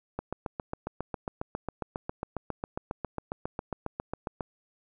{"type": "click train", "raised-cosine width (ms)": 1, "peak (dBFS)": -18, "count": 32, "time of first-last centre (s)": [0.19, 4.408], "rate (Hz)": 7.35, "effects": []}